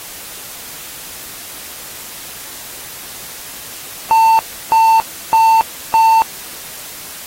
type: tone bursts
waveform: triangle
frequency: 896 Hz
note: A5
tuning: 31 cents sharp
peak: -5 dBFS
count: 4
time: 4.11-6.22 s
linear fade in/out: 0 ms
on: 280 ms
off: 330 ms
effects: white hiss -31 dBFS RMS until 7.26 s + AAC 48 kbps